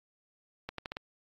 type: accelerating click train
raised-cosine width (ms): 0.3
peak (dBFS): -21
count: 5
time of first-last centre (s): 0.69-0.969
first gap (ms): 93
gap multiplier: 0.81
effects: AAC 48 kbps

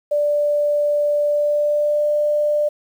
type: tone with pitch glide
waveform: sine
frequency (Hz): 587.3 to 594.1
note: D5 to D5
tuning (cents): 0 to +20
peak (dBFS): -15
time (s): 0.11-2.69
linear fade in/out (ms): 10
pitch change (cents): +20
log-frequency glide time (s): 1.26-2.09
effects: 8-bit

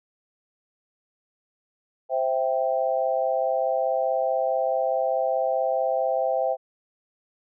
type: chord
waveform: sine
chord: C major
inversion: none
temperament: equal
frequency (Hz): 523.3 / 659.3 / 784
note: C5 / E5 / G5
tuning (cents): 0 / 0 / 0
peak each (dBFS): -25 / -25 / -27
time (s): 2.09-6.57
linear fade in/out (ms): 50
effects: none

